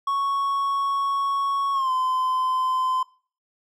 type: tone with pitch glide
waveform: triangle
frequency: 1108.7 to 1028.5 Hz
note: C#6 to C6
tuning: 0 to -30 cents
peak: -19 dBFS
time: 0.07-3.03 s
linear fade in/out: 5 ms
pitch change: -130 cents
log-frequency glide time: 1.73-1.91 s
effects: noise-tail reverb RT60 0.4 s tail -20 dB re dry